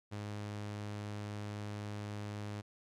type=tone; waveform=sawtooth; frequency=103.83 Hz; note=G#2; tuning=in tune; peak=-36 dBFS; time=0.11-2.62 s; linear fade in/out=20 ms; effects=low-pass 8000 Hz 12 dB/octave